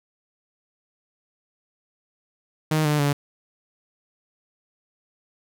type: tone with pitch steps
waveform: sawtooth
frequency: 155.56 / 149.4 / 143.48 Hz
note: D#3 / D3 / D3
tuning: 0 / +30 / -40 cents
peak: -15 dBFS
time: 2.71-3.13 s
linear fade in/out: 5 ms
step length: 140 ms
effects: none